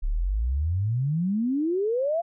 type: exponential sweep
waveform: sine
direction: up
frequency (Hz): 32.83 to 702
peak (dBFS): -22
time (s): 0.02-2.22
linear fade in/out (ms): 20
effects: none